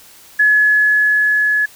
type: tone with level ramp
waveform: sine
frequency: 1701 Hz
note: G#6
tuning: 41 cents sharp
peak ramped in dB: -8 to -12 dBFS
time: 0.39-1.66 s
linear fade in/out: 10 ms
effects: white hiss -43 dBFS RMS until 1.75 s